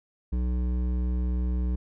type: tone with hard clipping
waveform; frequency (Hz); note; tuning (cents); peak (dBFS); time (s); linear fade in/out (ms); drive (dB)
sine; 61.5; B1; -7; -26; 0.32-1.76; 10; 11
effects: none